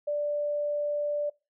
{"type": "tone", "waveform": "sine", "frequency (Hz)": 587.3, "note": "D5", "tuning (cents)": 0, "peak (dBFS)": -26, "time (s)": [0.07, 1.3], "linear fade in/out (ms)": 10, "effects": ["noise-tail reverb RT60 0.3 s tail -25 dB re dry"]}